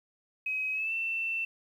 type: tone with pitch glide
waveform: sine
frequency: 2538 to 2680 Hz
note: D#7 to E7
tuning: +34 to +28 cents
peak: -29 dBFS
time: 0.46-1.45 s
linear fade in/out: 5 ms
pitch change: +94 cents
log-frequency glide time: 0.73-0.93 s
effects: 10-bit